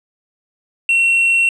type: tone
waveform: sine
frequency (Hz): 2723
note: F7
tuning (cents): -44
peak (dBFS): -8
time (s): 0.89-1.49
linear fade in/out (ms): 2
effects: tanh soft clip ceiling -10 dBFS